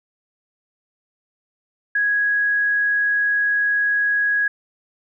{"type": "tone", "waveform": "sine", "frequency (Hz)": 1661.2, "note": "G#6", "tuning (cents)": 0, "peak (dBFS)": -16, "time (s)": [1.95, 4.48], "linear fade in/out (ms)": 5, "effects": []}